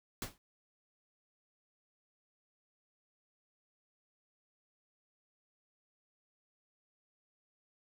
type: noise with exponential decay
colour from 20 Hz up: pink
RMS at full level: -35 dBFS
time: 0.22-0.38 s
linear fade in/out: 1 ms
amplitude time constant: 33 ms
effects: none